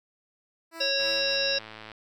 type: tone with tremolo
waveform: 10% pulse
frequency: 329.6 Hz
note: E4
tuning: in tune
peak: -30 dBFS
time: 0.71-1.38 s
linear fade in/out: 50 ms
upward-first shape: triangle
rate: 3.2 Hz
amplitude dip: 90%
type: harmonic tone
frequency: 550 Hz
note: C#5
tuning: 14 cents flat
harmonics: 1 / 3 / 5 / 7 / 9 / 10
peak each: -30 / -33 / -31 / -30 / -33 / -30 dBFS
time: 0.8-1.59 s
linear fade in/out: 10 ms
type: click train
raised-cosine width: 0.3 ms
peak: -26 dBFS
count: 101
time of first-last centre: 1-1.917 s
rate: 109 Hz
effects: none